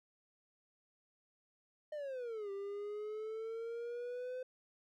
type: exponential two-way sweep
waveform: triangle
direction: down then up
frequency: 616 to 393.6 to 512 Hz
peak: -38 dBFS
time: 1.92-4.43 s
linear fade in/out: 5 ms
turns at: 2.51 s
effects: none